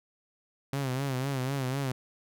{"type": "tone with vibrato", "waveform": "sawtooth", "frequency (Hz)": 133.5, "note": "C3", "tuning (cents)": 35, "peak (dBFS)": -25, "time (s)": [0.73, 1.92], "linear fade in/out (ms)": 2, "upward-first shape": "sine", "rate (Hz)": 4, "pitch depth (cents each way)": 91, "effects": []}